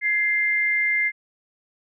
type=tone pair together; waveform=sine; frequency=1694.7 / 2093 Hz; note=G#6 / C7; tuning=+35 / 0 cents; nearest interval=major third; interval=365 cents; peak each=-28 / -19 dBFS; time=0.01-1.12 s; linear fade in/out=50 ms; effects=none